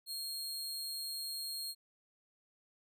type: tone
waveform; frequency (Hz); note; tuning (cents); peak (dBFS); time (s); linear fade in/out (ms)
sawtooth; 4250; C8; +26; -36; 0.06-1.75; 50
effects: none